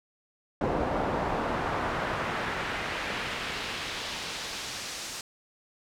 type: noise with band-pass filter sweep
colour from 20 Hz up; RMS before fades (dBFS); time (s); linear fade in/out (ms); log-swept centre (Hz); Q
brown; -32; 0.61-5.21; 2; 640 to 6700; 1
effects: none